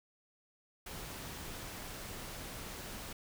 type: noise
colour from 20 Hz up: pink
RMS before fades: -45 dBFS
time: 0.86-3.13 s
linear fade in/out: 5 ms
effects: none

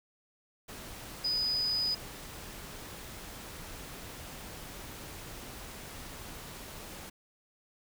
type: tone in noise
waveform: sine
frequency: 4978 Hz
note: D#8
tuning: in tune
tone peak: -28 dBFS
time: 1.24-1.95 s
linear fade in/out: 10 ms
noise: pink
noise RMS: -45 dBFS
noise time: 0.68-7.1 s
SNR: +14 dB
effects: none

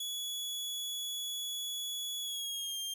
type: tone with pitch glide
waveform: sawtooth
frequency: 3388 to 3198 Hz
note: G#7 to G7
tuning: +34 to +34 cents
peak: -33 dBFS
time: 0-2.94 s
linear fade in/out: 5 ms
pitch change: -100 cents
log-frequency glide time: 2.21-2.78 s
effects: none

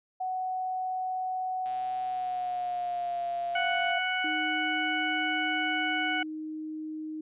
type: tone with pitch glide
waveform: sine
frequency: 744 to 694.2 Hz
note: F#5 to F5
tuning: +9 to -11 cents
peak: -29 dBFS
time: 0.2-3.99 s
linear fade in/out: 10 ms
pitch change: -120 cents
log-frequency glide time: 2.02-3.25 s
type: click train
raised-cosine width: 0.2 ms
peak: -33 dBFS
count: 294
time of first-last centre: 1.66-3.914 s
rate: 130 Hz
type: harmonic tone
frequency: 740 Hz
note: F#5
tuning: in tune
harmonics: 1 / 2 / 3 / 4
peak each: -33 / -31 / -32 / -35 dBFS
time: 3.55-6.23 s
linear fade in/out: 5 ms
type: tone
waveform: sine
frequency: 311.1 Hz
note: D#4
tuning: in tune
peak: -34 dBFS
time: 4.24-7.21 s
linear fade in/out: 5 ms
effects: resampled to 8000 Hz

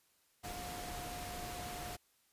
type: tone in noise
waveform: sine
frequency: 714 Hz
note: F5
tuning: 38 cents sharp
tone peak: -46 dBFS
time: 0.43-1.97 s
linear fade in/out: 20 ms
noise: pink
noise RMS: -45 dBFS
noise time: 0.43-1.97 s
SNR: -4 dB
effects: white hiss -73 dBFS RMS until 2.32 s + resampled to 32000 Hz

